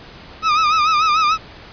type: tone with vibrato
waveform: 40% pulse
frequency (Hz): 1249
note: D#6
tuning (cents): +6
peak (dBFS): -12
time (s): 0.42-1.38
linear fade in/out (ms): 50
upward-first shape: sine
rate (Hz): 6.8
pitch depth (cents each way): 83
effects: pink hiss -39 dBFS RMS until 1.72 s + resampled to 11025 Hz